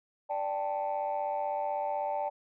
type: chord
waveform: sine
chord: D suspended fourth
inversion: none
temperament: equal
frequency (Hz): 587.3 / 784 / 880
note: D5 / G5 / A5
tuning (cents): 0 / 0 / 0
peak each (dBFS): -33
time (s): 0.29-2.3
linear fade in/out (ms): 20
effects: tanh soft clip ceiling -24 dBFS